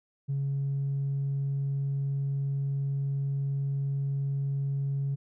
triangle tone with tanh clipping, 138.59 Hz, C#3, in tune, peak -27 dBFS, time 0.28-5.16 s, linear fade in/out 20 ms, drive 5 dB, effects none

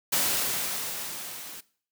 white noise with level ramp, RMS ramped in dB -24 to -42 dBFS, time 0.12-1.61 s, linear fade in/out 10 ms, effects noise-tail reverb RT60 0.5 s tail -20 dB re dry + high-pass 100 Hz 12 dB/octave

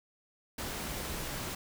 pink noise, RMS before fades -38 dBFS, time 0.58-1.55 s, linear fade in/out 5 ms, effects none

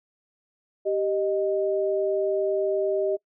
sine tone pair together, 390.6 / 620 Hz, G4 / D#5, -6 / -6 cents, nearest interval minor sixth, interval 800 cents, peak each -24 / -25 dBFS, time 0.85-3.17 s, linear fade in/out 20 ms, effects noise-tail reverb RT60 0.1 s tail -23 dB re dry

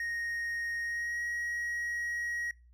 triangle tone with pitch glide, 1864.7 to 1898.4 Hz, A#6 to A#6, 0 to +31 cents, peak -31 dBFS, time 0-2.51 s, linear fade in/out 2 ms, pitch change +31 cents, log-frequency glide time 0.82-1.2 s, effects noise-tail reverb RT60 0.3 s tail -23 dB re dry + added 60 Hz sine -56 dBFS peak until 2.73 s

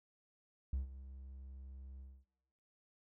triangle tone with ADSR envelope, 66.3 Hz, C2, 23 cents sharp, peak -30 dBFS, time 0.73-2.25 s, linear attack 3 ms, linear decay 130 ms, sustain -17 dB, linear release 250 ms, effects noise-tail reverb RT60 0.9 s tail -18 dB re dry + tanh soft clip ceiling -29 dBFS

